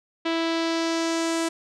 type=tone with low-pass filter sweep; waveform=sawtooth; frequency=329.6 Hz; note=E4; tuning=in tune; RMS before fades=-25 dBFS; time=0.25-1.49 s; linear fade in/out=10 ms; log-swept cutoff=3500 to 8500 Hz; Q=1.8; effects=none